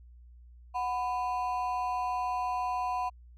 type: ring-modulated tone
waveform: triangle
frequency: 867 Hz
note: A5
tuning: 26 cents flat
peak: -24 dBFS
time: 0.74-3.1 s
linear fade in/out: 20 ms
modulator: 131 Hz
effects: added 60 Hz sine -50 dBFS peak until 3.37 s